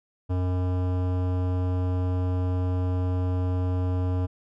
sine tone with hard clipping, 91 Hz, F#2, 28 cents flat, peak -25 dBFS, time 0.29-4.27 s, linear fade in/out 20 ms, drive 17 dB, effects none

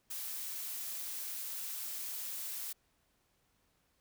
blue noise, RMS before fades -41 dBFS, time 0.1-2.73 s, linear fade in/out 10 ms, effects pink hiss -75 dBFS RMS until 4 s

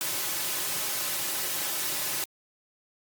white noise with comb filter, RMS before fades -30 dBFS, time 0.01-2.24 s, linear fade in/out 0 ms, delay 4.3 ms, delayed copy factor -0.55, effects high-pass 150 Hz 12 dB/octave + Opus 48 kbps

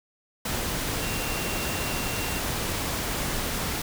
sine tone in noise, 2750 Hz, F7, 27 cents flat, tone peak -37 dBFS, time 1.02-2.39 s, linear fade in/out 5 ms, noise pink, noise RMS -29 dBFS, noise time 0.45-3.82 s, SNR -11 dB, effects none

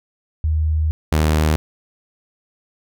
sine / sawtooth tone pair in turn, 78 / 77.46 Hz, D#2 / D#2, +5 / -7 cents, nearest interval unison, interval 12 cents, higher first, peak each -15 / -10 dBFS, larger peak second, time 0.44-0.91 / 1.12-1.56 s, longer first, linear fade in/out 0 ms, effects none

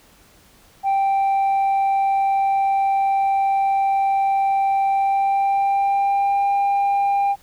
sine tone with pitch glide, 784 to 799.1 Hz, G5 to G5, 0 to +33 cents, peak -13 dBFS, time 0.83-7.36 s, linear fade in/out 50 ms, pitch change +33 cents, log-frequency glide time 4.89-6.5 s, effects tanh soft clip ceiling -15 dBFS + pink hiss -52 dBFS RMS until 7.42 s

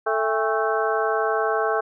harmonic tone with a mistuned harmonic, 220 Hz, A3, in tune, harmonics 2 / 3 / 4 / 5 / 6 / 7, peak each -24 / -26 / -27 / -28 / -29 / -29 dBFS, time 0.06-1.81 s, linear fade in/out 10 ms, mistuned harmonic 4, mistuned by -140 cents, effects none

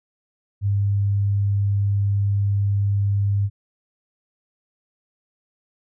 sine tone, 100.5 Hz, G2, 44 cents sharp, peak -17 dBFS, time 0.61-3.5 s, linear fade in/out 50 ms, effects none

